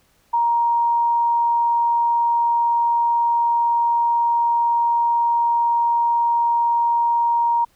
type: tone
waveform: sine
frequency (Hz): 939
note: A#5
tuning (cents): +12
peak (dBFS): -15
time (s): 0.33-7.65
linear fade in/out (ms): 10
effects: pink hiss -60 dBFS RMS until 7.75 s